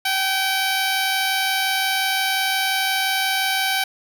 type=tone pair together; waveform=10% pulse; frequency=768 / 813.7 Hz; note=G5 / G#5; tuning=-36 / -36 cents; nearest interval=minor second; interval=100 cents; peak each=-11 / -22 dBFS; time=0.05-3.84 s; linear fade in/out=5 ms; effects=none